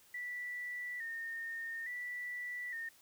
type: tone with vibrato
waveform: sine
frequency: 1897 Hz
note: A#6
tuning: 30 cents sharp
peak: -39 dBFS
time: 0.14-2.89 s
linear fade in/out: 5 ms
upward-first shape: square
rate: 0.58 Hz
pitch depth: 60 cents each way
effects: white hiss -64 dBFS RMS until 3.01 s

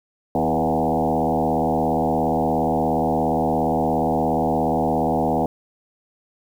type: tone with frequency modulation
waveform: sine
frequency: 490 Hz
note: B4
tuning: 14 cents flat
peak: -17 dBFS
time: 0.35-5.46 s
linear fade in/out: 2 ms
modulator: 77.1 Hz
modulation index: 4.4
effects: 8-bit

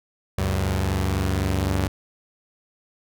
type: tone pair together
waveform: sawtooth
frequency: 71.69 / 95.7 Hz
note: D2 / G2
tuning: -41 / -41 cents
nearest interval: perfect fourth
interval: 500 cents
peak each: -21 / -19 dBFS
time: 0.38-1.88 s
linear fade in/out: 5 ms
effects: none

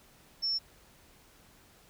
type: tone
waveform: sine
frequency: 5400 Hz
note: E8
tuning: 41 cents sharp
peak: -28 dBFS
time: 0.42-0.59 s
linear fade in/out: 20 ms
effects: pink hiss -60 dBFS RMS until 1.89 s

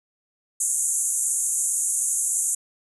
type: band-pass noise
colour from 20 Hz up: pink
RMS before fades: -24 dBFS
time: 0.6-2.55 s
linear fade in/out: 5 ms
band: 6600 to 11000 Hz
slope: 96 dB/octave
effects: none

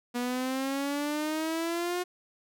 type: exponential sweep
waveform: sawtooth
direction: up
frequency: 241.3 to 361.5 Hz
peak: -25 dBFS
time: 0.14-2.04 s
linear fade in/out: 20 ms
effects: none

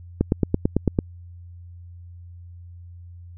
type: click train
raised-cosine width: 3 ms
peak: -5 dBFS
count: 8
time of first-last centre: 0.21-0.989 s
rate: 8.99 Hz
effects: added 87 Hz sine -39 dBFS peak until 3.37 s

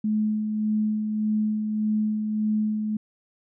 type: tone with tremolo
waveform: sine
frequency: 214.1 Hz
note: A3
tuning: 47 cents flat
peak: -20 dBFS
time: 0.04-2.97 s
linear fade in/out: 5 ms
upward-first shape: sine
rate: 1.7 Hz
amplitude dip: 40%
effects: none

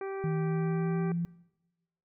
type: harmonic tone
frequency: 389.3 Hz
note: G4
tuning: 12 cents flat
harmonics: 1 / 2 / 3 / 4 / 5 / 6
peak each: -34 / -43 / -46 / -49 / -53 / -53 dBFS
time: 0.01-1.12 s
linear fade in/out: 2 ms
type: tone with pitch glide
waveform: sine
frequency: 159 to 170.41 Hz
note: D#3 to F3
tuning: +38 to -42 cents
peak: -28 dBFS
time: 0.24-1.25 s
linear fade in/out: 0 ms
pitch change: +120 cents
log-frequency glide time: 0.35-1.12 s
effects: noise-tail reverb RT60 1.0 s tail -22 dB re dry

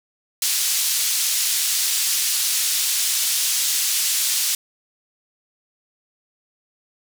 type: band-pass noise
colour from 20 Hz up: pink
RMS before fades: -21 dBFS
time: 0.42-4.55 s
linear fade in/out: 2 ms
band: 4500 to 14000 Hz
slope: 12 dB/octave
effects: none

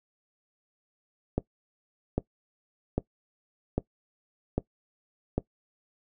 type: click train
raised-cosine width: 2 ms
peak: -12 dBFS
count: 6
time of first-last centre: 1.38-5.38 s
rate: 1.25 Hz
effects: noise-tail reverb RT60 0.1 s tail -19 dB re dry

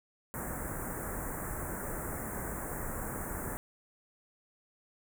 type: band-stop noise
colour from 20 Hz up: pink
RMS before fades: -38 dBFS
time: 0.34-3.57 s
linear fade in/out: 0 ms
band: 1900 to 7600 Hz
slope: 48 dB/octave
effects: none

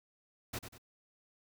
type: noise with echo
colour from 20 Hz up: pink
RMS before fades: -39 dBFS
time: 0.53-0.59 s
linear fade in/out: 10 ms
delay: 96 ms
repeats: 2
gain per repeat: -8 dB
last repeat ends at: 0.782 s
effects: none

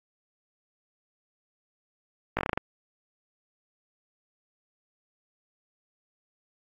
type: slowing click train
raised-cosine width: 0.5 ms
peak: -11 dBFS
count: 8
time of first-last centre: 2.37-2.575 s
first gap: 18 ms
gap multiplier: 1.16
effects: AAC 64 kbps

